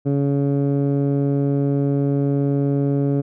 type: tone with low-pass filter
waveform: 15% pulse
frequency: 140.6 Hz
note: C#3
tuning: 25 cents sharp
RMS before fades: -19 dBFS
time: 0.05-3.22 s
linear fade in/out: 20 ms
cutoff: 390 Hz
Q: 0.75
effects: none